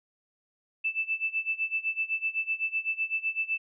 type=tone with tremolo; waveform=sine; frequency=2641 Hz; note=E7; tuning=3 cents sharp; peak=-24 dBFS; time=0.84-3.58 s; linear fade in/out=10 ms; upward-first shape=sine; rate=7.9 Hz; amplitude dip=90%; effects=none